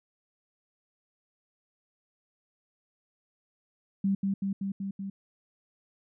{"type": "tone with echo", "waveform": "sine", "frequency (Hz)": 196, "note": "G3", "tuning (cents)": 0, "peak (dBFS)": -23, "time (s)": [4.04, 4.15], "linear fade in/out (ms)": 5, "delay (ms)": 190, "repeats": 5, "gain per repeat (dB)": -2, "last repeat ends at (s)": 5.1, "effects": []}